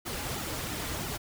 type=noise with flanger; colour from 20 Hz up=pink; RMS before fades=-35 dBFS; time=0.05-1.18 s; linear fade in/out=20 ms; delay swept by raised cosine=1.8 to 5.5 ms; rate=3 Hz; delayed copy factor=-0.8; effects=none